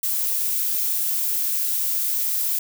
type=noise; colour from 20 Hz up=violet; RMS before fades=-23 dBFS; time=0.03-2.59 s; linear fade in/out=5 ms; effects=none